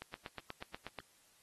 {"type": "click train", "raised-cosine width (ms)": 0.3, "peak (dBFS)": -27, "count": 9, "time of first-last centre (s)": [0.02, 0.987], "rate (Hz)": 8.27, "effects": ["white hiss -68 dBFS RMS until 1.42 s", "AAC 32 kbps"]}